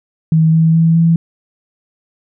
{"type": "tone with pitch steps", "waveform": "sine", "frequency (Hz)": [160, 161.95, 163.93, 165.93], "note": ["D#3", "E3", "E3", "E3"], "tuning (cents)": [49, -30, -9, 12], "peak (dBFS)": -7, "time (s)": [0.32, 1.16], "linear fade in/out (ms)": 2, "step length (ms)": 210, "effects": []}